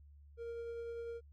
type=tone with tremolo; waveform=triangle; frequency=466.2 Hz; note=A#4; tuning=in tune; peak=-38 dBFS; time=0.37-1.21 s; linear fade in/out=50 ms; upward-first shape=triangle; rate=10 Hz; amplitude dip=25%; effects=added 72 Hz sine -56 dBFS peak until 1.32 s + AAC 48 kbps